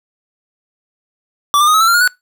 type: tone with pitch steps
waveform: square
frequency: 1157 / 1198.5 / 1241.5 / 1286 / 1332.1 / 1379.9 / 1429.4 / 1480.6 Hz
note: D6 / D6 / D#6 / E6 / E6 / F6 / F6 / F#6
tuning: -26 / +35 / -4 / -43 / +18 / -21 / +40 / +1 cents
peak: -9 dBFS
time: 1.54-2.076 s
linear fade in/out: 0 ms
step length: 67 ms
effects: noise-tail reverb RT60 0.2 s tail -23 dB re dry